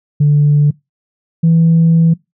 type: tone pair in turn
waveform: sine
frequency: 146.83 / 164.73 Hz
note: D3 / E3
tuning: 0 / -1 cents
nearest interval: major second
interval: 199 cents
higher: second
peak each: -5 dBFS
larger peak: neither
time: 0.2-0.71 / 1.43-2.14 s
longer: second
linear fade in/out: 10 ms
effects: noise-tail reverb RT60 0.2 s tail -23 dB re dry + tanh soft clip ceiling -3 dBFS